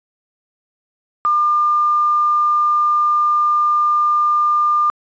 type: tone with quantisation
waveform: sine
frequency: 1200 Hz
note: D6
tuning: 37 cents sharp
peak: -12 dBFS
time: 1.25-4.9 s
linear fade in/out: 0 ms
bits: 7
effects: resampled to 16000 Hz